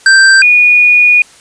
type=tone pair in turn; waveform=square / sine; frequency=1568 / 2454 Hz; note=G6 / D#7; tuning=0 / -25 cents; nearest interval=minor sixth; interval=775 cents; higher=second; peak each=-3 dBFS; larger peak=neither; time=0.06-0.42 / 0.42-1.22 s; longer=second; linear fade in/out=2 ms; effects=white hiss -40 dBFS RMS until 1.4 s + resampled to 22050 Hz